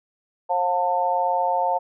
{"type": "harmonic tone", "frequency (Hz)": 178.6, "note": "F3", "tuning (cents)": 39, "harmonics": [3, 4, 5], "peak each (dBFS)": [-26, -23, -22], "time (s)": [0.49, 1.79], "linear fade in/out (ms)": 20, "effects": []}